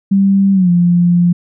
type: tone with pitch glide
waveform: sine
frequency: 196 to 174.62 Hz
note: G3 to F3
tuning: 0 to 0 cents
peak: -7 dBFS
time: 0.11-1.33 s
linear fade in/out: 10 ms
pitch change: -200 cents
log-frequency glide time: 0.53-0.7 s
effects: none

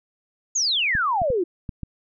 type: exponential sweep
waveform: sine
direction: down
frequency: 6950 to 329.6 Hz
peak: -19 dBFS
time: 0.55-1.44 s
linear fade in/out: 10 ms
type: clicks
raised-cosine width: 5 ms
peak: -18 dBFS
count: 5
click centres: 0.952 / 1.218 / 1.303 / 1.692 / 1.833 s
effects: none

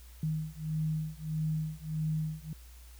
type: beating tone pair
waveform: sine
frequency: 155.56 / 157.16 Hz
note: D#3 / D#3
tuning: 0 / +18 cents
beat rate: 1.6 Hz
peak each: -34 / -34 dBFS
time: 0.23-2.53 s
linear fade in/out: 2 ms
effects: added 60 Hz sine -49 dBFS peak until 2.99 s + white hiss -59 dBFS RMS until 2.99 s

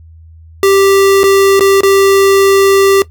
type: tone with dropouts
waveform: square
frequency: 392 Hz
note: G4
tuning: in tune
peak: -6 dBFS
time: 0.63-3.02 s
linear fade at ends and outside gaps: 1 ms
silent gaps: 1.233-1.239 / 1.595-1.607 / 1.807-1.833 s
effects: noise-tail reverb RT60 0.1 s tail -17 dB re dry + added 81 Hz sine -34 dBFS peak until 3.1 s

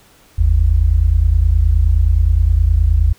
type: tone pair together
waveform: sine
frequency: 50.33 / 79.9 Hz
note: G1 / D#2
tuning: +46 / +47 cents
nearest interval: minor sixth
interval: 801 cents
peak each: -12 dBFS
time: 0.38-3.13 s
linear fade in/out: 10 ms
effects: pink hiss -49 dBFS RMS until 3.18 s

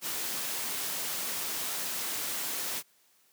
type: noise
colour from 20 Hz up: white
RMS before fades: -34 dBFS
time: 0.01-2.83 s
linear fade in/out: 50 ms
effects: white hiss -66 dBFS RMS until 3.32 s + high-pass 150 Hz 12 dB/octave

